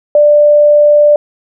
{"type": "tone", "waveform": "sine", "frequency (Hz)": 591, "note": "D5", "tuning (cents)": 11, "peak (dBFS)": -3, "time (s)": [0.15, 1.16], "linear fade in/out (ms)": 2, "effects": []}